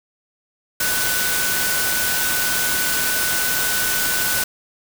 sine tone in noise, 1495 Hz, F#6, 17 cents sharp, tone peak -24 dBFS, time 0.8-4.44 s, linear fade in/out 5 ms, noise white, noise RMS -21 dBFS, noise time 0.8-4.44 s, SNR -6 dB, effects none

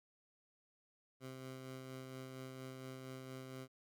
15% pulse tone with tremolo, 130.81 Hz, C3, in tune, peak -40 dBFS, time 1.2-3.68 s, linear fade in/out 50 ms, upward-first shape sine, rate 4.3 Hz, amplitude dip 30%, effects none

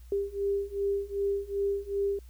sine beating tone pair, 397.7 / 400.3 Hz, G4 / G4, +25 / +36 cents, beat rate 2.6 Hz, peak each -31 / -30 dBFS, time 0.12-2.19 s, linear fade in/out 2 ms, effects added 60 Hz sine -46 dBFS peak until 2.29 s + white hiss -64 dBFS RMS until 2.29 s

